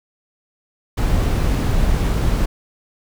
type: noise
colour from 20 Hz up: brown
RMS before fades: -17 dBFS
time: 0.97-2.46 s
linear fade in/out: 10 ms
effects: none